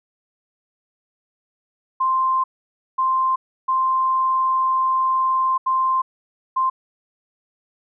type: tone bursts at uneven times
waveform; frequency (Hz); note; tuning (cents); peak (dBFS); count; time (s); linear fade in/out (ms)
sine; 1046.5; C6; 0; -16; 5; 2-2.44 / 2.98-3.36 / 3.68-5.58 / 5.66-6.02 / 6.56-6.7; 10
effects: none